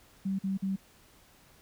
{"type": "tone bursts", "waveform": "sine", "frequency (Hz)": 193, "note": "G3", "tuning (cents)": -27, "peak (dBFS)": -28, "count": 3, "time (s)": [0.25, 0.762], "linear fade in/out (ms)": 10, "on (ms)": 140, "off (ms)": 46, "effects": ["pink hiss -60 dBFS RMS until 1.61 s"]}